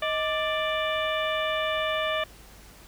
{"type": "harmonic tone with a mistuned harmonic", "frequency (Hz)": 589, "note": "D5", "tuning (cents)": 5, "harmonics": [1, 2, 3, 4, 5, 6], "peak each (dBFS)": [-28, -31, -33, -34, -35, -36], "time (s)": [0.02, 2.24], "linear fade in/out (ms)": 5, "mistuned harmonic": 1, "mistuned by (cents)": 110, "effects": ["added 50 Hz sine -51 dBFS peak until 2.87 s", "pink hiss -51 dBFS RMS until 2.87 s"]}